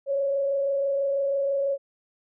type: tone with frequency modulation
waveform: sine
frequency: 554.4 Hz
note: C#5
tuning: in tune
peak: -22 dBFS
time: 0.06-1.78 s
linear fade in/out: 50 ms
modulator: 26.1 Hz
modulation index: 0.38
effects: none